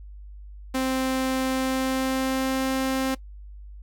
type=tone with pitch glide; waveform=sawtooth; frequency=261.6 to 264.2 Hz; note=C4 to C4; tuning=0 to +17 cents; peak=-19 dBFS; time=0.74-3.15 s; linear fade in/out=10 ms; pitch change=+17 cents; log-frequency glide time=1.48-2.69 s; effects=noise-tail reverb RT60 0.1 s tail -20 dB re dry + added 50 Hz sine -39 dBFS peak until 3.82 s